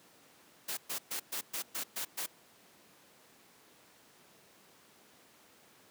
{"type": "noise bursts", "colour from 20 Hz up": "white", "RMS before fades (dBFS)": -37, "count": 8, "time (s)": [0.68, 2.264], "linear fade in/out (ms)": 10, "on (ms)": 93, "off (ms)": 120, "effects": ["pink hiss -61 dBFS RMS until 5.9 s", "high-pass 200 Hz 12 dB/octave"]}